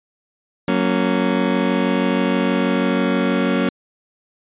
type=chord; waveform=30% pulse; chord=F# major; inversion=none; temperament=just; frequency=185 / 231.2 / 277.5 Hz; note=F#3 / A#3 / C#4; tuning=0 / -14 / +2 cents; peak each=-18 dBFS; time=0.68-3.69 s; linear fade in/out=2 ms; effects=resampled to 8000 Hz